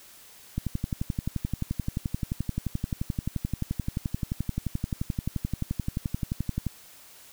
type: click train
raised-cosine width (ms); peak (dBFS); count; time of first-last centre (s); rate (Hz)
5; -15; 71; 0.58-6.667; 11.5
effects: white hiss -51 dBFS RMS until 7.32 s